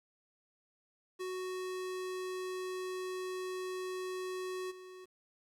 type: tone with level steps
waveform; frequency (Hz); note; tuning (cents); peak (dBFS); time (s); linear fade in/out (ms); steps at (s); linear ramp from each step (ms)
square; 370; F#4; 0; -38 / -50; 1.19-5.06; 20; 4.7; 20
effects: low-pass 12000 Hz 12 dB/octave + 11-bit